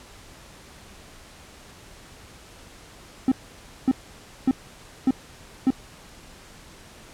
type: tone bursts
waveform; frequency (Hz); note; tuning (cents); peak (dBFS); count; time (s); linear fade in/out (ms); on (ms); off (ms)
triangle; 261.6; C4; 0; -13; 5; 3.28-5.705; 2; 37; 560
effects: pink hiss -47 dBFS RMS until 7.13 s + low-pass 10000 Hz 12 dB/octave